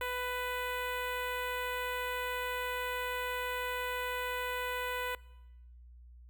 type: tone with notch filter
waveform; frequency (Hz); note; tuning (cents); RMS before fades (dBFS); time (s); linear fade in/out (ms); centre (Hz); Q
10% pulse; 497.1; B4; +11; -36; 0.01-5.15; 2; 6000; 0.61
effects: noise-tail reverb RT60 1.0 s tail -22 dB re dry + added 60 Hz sine -51 dBFS peak until 6.29 s